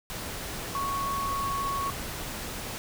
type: tone in noise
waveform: sine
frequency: 1108.7 Hz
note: C#6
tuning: in tune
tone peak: -28 dBFS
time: 0.75-1.9 s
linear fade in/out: 0 ms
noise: pink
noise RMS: -36 dBFS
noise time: 0.1-2.78 s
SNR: +5 dB
effects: none